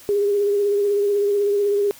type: tone with vibrato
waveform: sine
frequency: 406.7 Hz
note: G#4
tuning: 36 cents flat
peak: -16 dBFS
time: 0.09-1.91 s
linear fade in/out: 0 ms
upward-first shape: triangle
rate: 16 Hz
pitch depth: 35 cents each way
effects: white hiss -45 dBFS RMS until 1.99 s